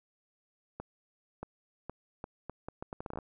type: accelerating click train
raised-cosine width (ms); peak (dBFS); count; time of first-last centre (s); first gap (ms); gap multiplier
1; -25; 15; 0.8-3.187; 630; 0.74
effects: none